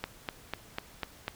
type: click train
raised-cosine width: 0.3 ms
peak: -16 dBFS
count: 6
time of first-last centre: 0.04-1.281 s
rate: 4.03 Hz
effects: pink hiss -54 dBFS RMS until 1.35 s